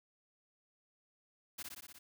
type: noise with echo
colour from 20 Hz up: white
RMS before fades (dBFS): -44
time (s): 1.58-1.63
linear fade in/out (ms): 10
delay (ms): 60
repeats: 6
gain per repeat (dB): -2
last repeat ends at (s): 1.99
effects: none